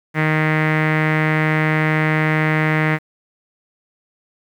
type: tone with low-pass filter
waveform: sawtooth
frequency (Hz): 155.56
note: D#3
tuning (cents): 0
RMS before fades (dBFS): -17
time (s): 0.14-2.99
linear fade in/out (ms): 50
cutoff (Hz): 2000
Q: 5.1
effects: 8-bit